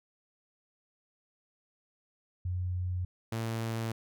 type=tone pair in turn; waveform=sine / sawtooth; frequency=90.4 / 113.42 Hz; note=F#2 / A#2; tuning=-40 / -47 cents; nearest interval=major third; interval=393 cents; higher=second; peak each=-30 / -28 dBFS; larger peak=second; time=2.45-3.05 / 3.32-3.92 s; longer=neither; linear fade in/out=5 ms; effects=none